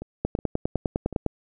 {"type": "two click trains", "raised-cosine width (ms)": 2, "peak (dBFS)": [-21, -10], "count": [4, 11], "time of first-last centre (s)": [[0.02, 1.127], [0.25, 1.263]], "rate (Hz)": [2.71, 9.87], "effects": []}